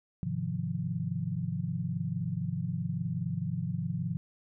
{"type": "chord", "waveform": "sine", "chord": "F minor seventh", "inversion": "first", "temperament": "equal", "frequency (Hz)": [103.83, 130.81, 155.56, 174.61], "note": ["Ab2", "C3", "Eb3", "F3"], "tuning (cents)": [0, 0, 0, 0], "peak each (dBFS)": [-38, -36, -36, -34], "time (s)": [0.23, 4.17], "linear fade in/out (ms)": 0, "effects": []}